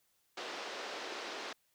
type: band-pass noise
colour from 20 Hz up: pink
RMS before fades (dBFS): -43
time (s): 0.37-1.53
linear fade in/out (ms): 5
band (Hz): 340 to 5400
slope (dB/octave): 24
effects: white hiss -75 dBFS RMS until 1.74 s